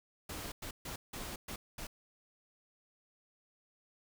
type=noise bursts at uneven times; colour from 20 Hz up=pink; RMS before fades=-43 dBFS; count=6; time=0.29-0.52 / 0.62-0.71 / 0.85-0.96 / 1.13-1.36 / 1.48-1.56 / 1.78-1.87 s; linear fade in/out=5 ms; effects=none